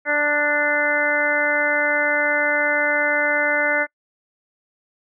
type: harmonic tone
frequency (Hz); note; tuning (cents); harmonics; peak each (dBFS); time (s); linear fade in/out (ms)
294.3; D4; +4; 1 / 2 / 3 / 4 / 5 / 6 / 7; -31 / -23 / -29 / -33 / -22 / -24 / -22; 0.05-3.87; 50
effects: noise-tail reverb RT60 0.1 s tail -26 dB re dry